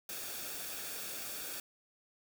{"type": "noise with comb filter", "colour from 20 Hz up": "white", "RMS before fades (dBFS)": -42, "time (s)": [0.09, 1.6], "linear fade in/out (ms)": 2, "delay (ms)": 0.99, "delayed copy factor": -0.5, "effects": []}